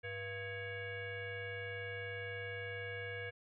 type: tone with frequency modulation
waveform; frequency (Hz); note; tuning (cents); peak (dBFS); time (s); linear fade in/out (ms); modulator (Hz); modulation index
sine; 1069; C6; +37; -40; 0.03-3.31; 20; 585; 2.3
effects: none